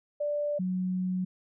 sine tone pair in turn, 587.3 / 184.08 Hz, D5 / F#3, 0 / -9 cents, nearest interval octave + minor sixth, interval 2009 cents, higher first, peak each -27 dBFS, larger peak neither, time 0.2-0.59 / 0.59-1.25 s, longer second, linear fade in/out 10 ms, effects none

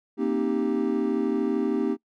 triangle chord, C minor seventh, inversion third, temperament equal with one note detuned, 233.1 / 266 / 311.1 / 392 Hz, Bb3 / C4 / Eb4 / G4, 0 / +29 / 0 / 0 cents, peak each -26 dBFS, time 0.17-1.97 s, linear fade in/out 50 ms, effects noise-tail reverb RT60 0.1 s tail -23 dB re dry

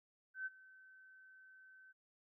sine tone with ADSR envelope, 1532 Hz, G6, 40 cents flat, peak -38 dBFS, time 0.34-1.93 s, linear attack 120 ms, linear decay 28 ms, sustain -21 dB, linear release 22 ms, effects none

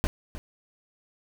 brown noise with echo, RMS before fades -24 dBFS, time 0.04-0.07 s, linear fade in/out 0 ms, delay 310 ms, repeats 1, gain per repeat -13 dB, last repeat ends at 0.38 s, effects none

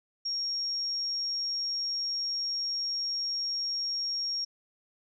sine tone, 5570 Hz, F8, 5 cents flat, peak -29 dBFS, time 0.25-4.45 s, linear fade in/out 10 ms, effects none

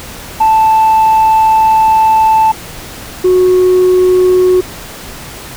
sine tone pair in turn, 880 / 366.7 Hz, A5 / F#4, 0 / -15 cents, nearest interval octave + minor third, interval 1515 cents, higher first, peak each -3 dBFS, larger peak neither, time 0.4-2.52 / 3.24-4.61 s, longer first, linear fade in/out 10 ms, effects tanh soft clip ceiling -3 dBFS + pink hiss -28 dBFS RMS until 5.56 s

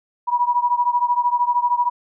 sine beating tone pair, 965 / 978 Hz, B5 / B5, -40 / -17 cents, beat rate 13 Hz, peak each -18 / -20 dBFS, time 0.27-1.9 s, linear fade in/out 20 ms, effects none

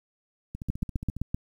two click trains, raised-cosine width 5 ms, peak -23 / -15 dBFS, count 10 / 6, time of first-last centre 0.55-1.166 / 0.7-1.345 s, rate 14.6 / 7.75 Hz, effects 9-bit

